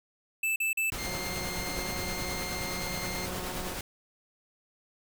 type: tone bursts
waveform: square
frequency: 2637 Hz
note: E7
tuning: in tune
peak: -27 dBFS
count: 3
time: 0.43-0.902 s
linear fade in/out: 5 ms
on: 130 ms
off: 41 ms
type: noise with tremolo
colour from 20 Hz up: pink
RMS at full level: -35 dBFS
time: 0.92-3.81 s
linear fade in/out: 2 ms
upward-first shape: triangle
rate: 9.5 Hz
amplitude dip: 35%
type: tone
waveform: 20% pulse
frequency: 2111 Hz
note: C7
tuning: 15 cents sharp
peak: -32 dBFS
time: 0.98-3.26 s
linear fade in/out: 5 ms
type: click train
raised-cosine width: 1 ms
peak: -29 dBFS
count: 486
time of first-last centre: 1.07-3.735 s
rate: 182 Hz
effects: none